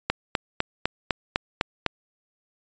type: click train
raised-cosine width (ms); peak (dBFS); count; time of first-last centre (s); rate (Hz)
0.3; -5; 8; 0.1-1.863; 3.97
effects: resampled to 16000 Hz